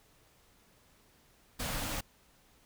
pink band-stop noise, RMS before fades -36 dBFS, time 1.59-2.01 s, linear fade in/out 10 ms, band 320 to 460 Hz, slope 96 dB/octave, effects pink hiss -65 dBFS RMS until 2.65 s

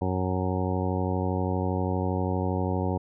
harmonic tone, 92.5 Hz, F#2, in tune, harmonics 1 / 2 / 3 / 4 / 5 / 6 / 8 / 9 / 10, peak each -28 / -31 / -33 / -34 / -35 / -36 / -37 / -38 / -38 dBFS, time 0.01-2.98 s, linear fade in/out 10 ms, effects none

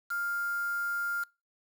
sine tone with quantisation, 1400 Hz, F6, 4 cents sharp, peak -30 dBFS, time 0.1-1.24 s, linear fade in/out 10 ms, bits 7, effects noise-tail reverb RT60 0.3 s tail -25 dB re dry

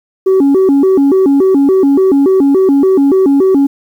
sine tone with vibrato, 325.4 Hz, E4, 22 cents flat, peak -3 dBFS, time 0.26-3.67 s, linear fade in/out 10 ms, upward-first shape square, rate 3.5 Hz, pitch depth 270 cents each way, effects tanh soft clip ceiling -4 dBFS + 7-bit

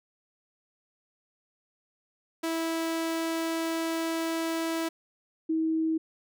sawtooth / sine tone pair in turn, 327.6 / 320.5 Hz, E4 / E4, -11 / -49 cents, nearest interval unison, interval 38 cents, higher first, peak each -24 dBFS, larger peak neither, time 2.43-4.89 / 5.49-5.98 s, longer first, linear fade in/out 10 ms, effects none

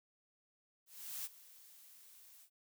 blue noise with ADSR envelope, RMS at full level -42 dBFS, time 0.86-2.5 s, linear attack 390 ms, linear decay 29 ms, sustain -18 dB, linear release 81 ms, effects none

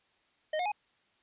square tone with pitch steps, 619 / 719.3 / 835.9 Hz, D#5 / F#5 / G#5, -9 / -49 / +11 cents, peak -30 dBFS, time 0.53-0.719 s, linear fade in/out 5 ms, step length 63 ms, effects white hiss -70 dBFS RMS until 1.22 s + resampled to 8000 Hz

